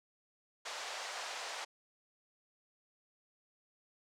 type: band-pass noise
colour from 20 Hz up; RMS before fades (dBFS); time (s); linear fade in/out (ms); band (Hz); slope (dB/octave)
pink; -43; 0.65-1.65; 10; 590 to 7200; 24
effects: none